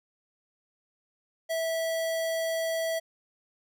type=tone; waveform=square; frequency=654 Hz; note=E5; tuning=14 cents flat; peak=-28 dBFS; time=1.49-3 s; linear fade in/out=20 ms; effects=none